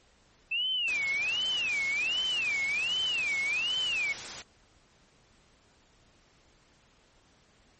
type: tone with vibrato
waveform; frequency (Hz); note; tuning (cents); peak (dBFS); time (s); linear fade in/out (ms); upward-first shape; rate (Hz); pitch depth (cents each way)
sine; 2586; E7; -34; -27; 0.51-4.13; 10; sine; 1.3; 300
type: noise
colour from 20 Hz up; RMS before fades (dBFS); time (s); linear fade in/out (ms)
white; -39; 0.88-4.42; 0
effects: pink hiss -63 dBFS RMS until 7.79 s + MP3 32 kbps